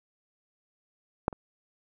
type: clicks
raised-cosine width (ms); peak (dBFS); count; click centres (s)
1; -9 / -26; 2; 1.281 / 1.328
effects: none